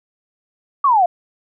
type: exponential sweep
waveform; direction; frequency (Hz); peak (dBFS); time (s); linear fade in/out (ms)
sine; down; 1174.7 to 674; -10; 0.84-1.06; 5
effects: none